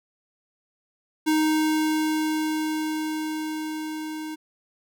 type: tone with level ramp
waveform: square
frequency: 311.1 Hz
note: D#4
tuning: in tune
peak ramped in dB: -19 to -32 dBFS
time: 1.26-4.36 s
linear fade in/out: 20 ms
effects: none